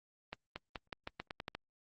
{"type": "accelerating click train", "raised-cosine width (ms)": 0.3, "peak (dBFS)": -24, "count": 10, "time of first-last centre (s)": [0.33, 1.55], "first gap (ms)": 230, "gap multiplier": 0.86, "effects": ["Opus 24 kbps"]}